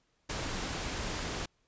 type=noise with ADSR envelope; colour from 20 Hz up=pink; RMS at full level=-34 dBFS; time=0.29-1.46 s; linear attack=10 ms; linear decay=31 ms; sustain=-2 dB; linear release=8 ms; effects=pink hiss -74 dBFS RMS until 1.67 s + resampled to 16000 Hz